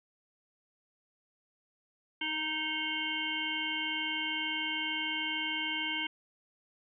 harmonic tone, 311.1 Hz, D#4, in tune, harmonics 1 / 3 / 5 / 7 / 9 / 10, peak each -42 / -42 / -41 / -36 / -38 / -37 dBFS, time 2.21-6.07 s, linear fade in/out 5 ms, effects none

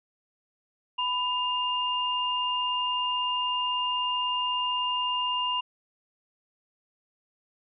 sine tone pair together, 994.8 / 2811 Hz, B5 / F7, +12 / +11 cents, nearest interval octave + tritone, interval 1799 cents, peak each -28 dBFS, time 0.98-5.61 s, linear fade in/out 10 ms, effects none

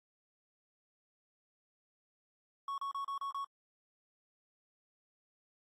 triangle tone bursts, 1108.7 Hz, C#6, in tune, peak -34 dBFS, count 6, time 2.68-3.445 s, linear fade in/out 2 ms, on 100 ms, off 33 ms, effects AAC 48 kbps

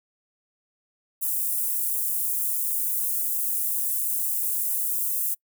white high-pass noise, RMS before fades -26 dBFS, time 1.21-5.35 s, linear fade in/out 20 ms, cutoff 9400 Hz, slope 24 dB/octave, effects noise-tail reverb RT60 0.1 s tail -26 dB re dry

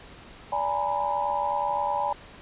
sine tone cluster, 581 / 828 / 919 / 987 Hz, D5 / G#5 / A#5 / B5, -19 / -5 / -25 / -1 cents, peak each -32 / -27 / -31 / -30 dBFS, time 0.52-2.13 s, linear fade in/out 5 ms, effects pink hiss -47 dBFS RMS until 2.41 s + resampled to 8000 Hz

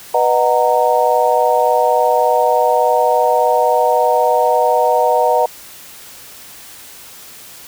sine chord, B major seventh, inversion none, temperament just, 493.9 / 617.4 / 740.8 / 926 Hz, B4 / D#5 / F#5 / A#5, 0 / -14 / +2 / -12 cents, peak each -16 dBFS, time 0.14-5.46 s, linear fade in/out 5 ms, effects white hiss -37 dBFS RMS until 7.67 s

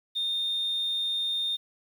sine tone, 3647 Hz, A#7, 39 cents flat, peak -25 dBFS, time 0.15-1.57 s, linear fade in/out 20 ms, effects tanh soft clip ceiling -22 dBFS + 9-bit

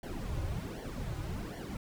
brown noise with flanger, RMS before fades -38 dBFS, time 0.03-1.77 s, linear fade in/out 2 ms, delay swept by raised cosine 0.78 to 4.48 ms, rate 1.3 Hz, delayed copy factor -0.8, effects none

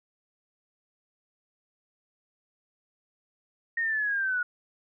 sine linear sweep, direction down, 1864.7 to 1442 Hz, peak -25 dBFS, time 3.77-4.43 s, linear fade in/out 5 ms, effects none

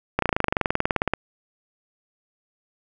slowing click train, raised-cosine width 0.5 ms, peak -5 dBFS, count 22, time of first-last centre 0.19-1.136 s, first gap 33 ms, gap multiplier 1.03, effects none

